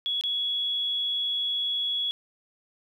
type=tone with dropouts; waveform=sine; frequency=3362 Hz; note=G#7; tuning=20 cents sharp; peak=-25 dBFS; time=0.06-2.11 s; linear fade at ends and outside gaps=0 ms; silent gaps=0.211-0.237 s; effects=10-bit